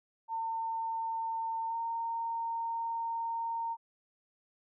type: tone with pitch glide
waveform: sine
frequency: 905 to 919.2 Hz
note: A5 to A#5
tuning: +48 to -25 cents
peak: -32 dBFS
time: 0.28-3.77 s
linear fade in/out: 50 ms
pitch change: +27 cents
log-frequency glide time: 1.67-1.76 s
effects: none